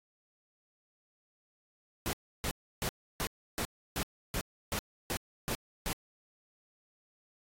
pink noise bursts, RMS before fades -34 dBFS, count 11, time 2.06-5.93 s, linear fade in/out 0 ms, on 70 ms, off 310 ms, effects AAC 48 kbps

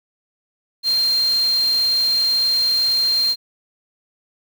sine tone in noise, 4186 Hz, C8, in tune, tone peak -15 dBFS, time 0.83-3.36 s, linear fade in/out 50 ms, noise white, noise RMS -33 dBFS, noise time 0.83-3.36 s, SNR +15 dB, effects none

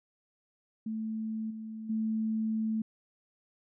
sine tone with level steps, 220 Hz, A3, in tune, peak -32 / -38 / -28 dBFS, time 0.86-2.82 s, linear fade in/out 5 ms, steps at 1.5 / 1.89 s, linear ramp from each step 10 ms, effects none

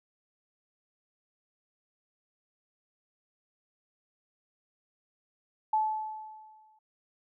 sine tone with exponential decay, 866 Hz, A5, 28 cents flat, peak -22 dBFS, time 5.73-6.79 s, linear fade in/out 5 ms, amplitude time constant 230 ms, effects none

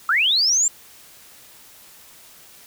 sine linear sweep, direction up, 1244.5 to 7459 Hz, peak -15 dBFS, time 0.09-0.68 s, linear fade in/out 2 ms, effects white hiss -47 dBFS RMS until 2.66 s

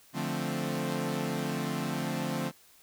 sawtooth chord, D minor seventh, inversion none, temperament equal, 146.83 / 174.61 / 220 / 261.6 Hz, D3 / F3 / A3 / C4, 0 / 0 / 0 / 0 cents, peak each -32 dBFS, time 0.13-2.52 s, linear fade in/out 50 ms, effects white hiss -59 dBFS RMS until 2.82 s

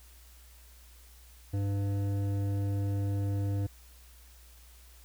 sine tone with hard clipping, 99.8 Hz, G2, 32 cents sharp, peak -30 dBFS, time 1.53-3.67 s, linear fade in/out 10 ms, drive 11 dB, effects added 60 Hz sine -53 dBFS peak until 5.04 s + white hiss -59 dBFS RMS until 5.04 s

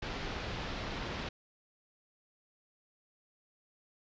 pink low-pass noise, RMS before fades -39 dBFS, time 0.02-1.29 s, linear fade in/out 5 ms, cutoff 4600 Hz, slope 24 dB/octave, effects resampled to 16000 Hz

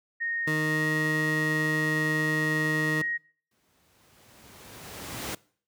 sine tone with pitch glide, 1856 to 1881.9 Hz, A#6 to A#6, -8 to +16 cents, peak -27 dBFS, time 0.2-3.18 s, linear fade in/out 20 ms, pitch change +24 cents, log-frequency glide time 0.6-0.88 s
20% pulse tone, 155 Hz, D#3, 6 cents flat, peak -22 dBFS, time 0.47-3.02 s, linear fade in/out 5 ms
pink noise with exponential growth, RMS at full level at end -32 dBFS, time 3.51-5.35 s, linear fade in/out 5 ms, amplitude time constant 400 ms
effects noise-tail reverb RT60 0.5 s tail -23 dB re dry + high-pass 80 Hz 12 dB/octave

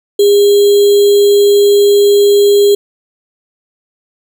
sine tone with sample-and-hold, 406.4 Hz, G#4, 38 cents flat, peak -4 dBFS, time 0.19-2.75 s, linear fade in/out 5 ms, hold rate 3675 Hz, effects none

